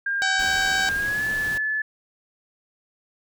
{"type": "tone with pitch glide", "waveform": "sine", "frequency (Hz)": [1605, 1730.2], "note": ["G6", "A6"], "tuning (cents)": [40, -30], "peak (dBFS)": -22, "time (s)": [0.06, 1.82], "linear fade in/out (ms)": 5, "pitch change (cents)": 130, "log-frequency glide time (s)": [0.94, 1.25]}
{"type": "harmonic tone", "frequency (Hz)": 765, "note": "G5", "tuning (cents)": -42, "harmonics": [1, 2, 3, 4, 5, 6, 7, 8, 9, 10], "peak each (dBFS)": [-28, -27, -34, -32, -31, -32, -36, -39, -38, -36], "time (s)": [0.22, 0.89], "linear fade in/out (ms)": 0}
{"type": "noise", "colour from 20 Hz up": "pink", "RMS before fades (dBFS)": -36, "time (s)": [0.39, 1.58], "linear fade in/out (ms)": 5}
{"effects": []}